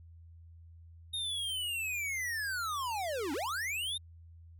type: linear two-way sweep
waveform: square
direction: down then up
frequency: 3729 to 261.6 to 3729 Hz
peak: -34 dBFS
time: 1.13-3.98 s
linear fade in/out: 10 ms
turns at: 3.33 s
effects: added 83 Hz sine -51 dBFS peak until 4.59 s